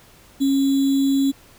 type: tone with sample-and-hold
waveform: sine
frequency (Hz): 273.8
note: C#4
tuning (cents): -21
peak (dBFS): -15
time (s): 0.4-1.32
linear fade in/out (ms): 20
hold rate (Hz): 3675
effects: pink hiss -50 dBFS RMS until 1.58 s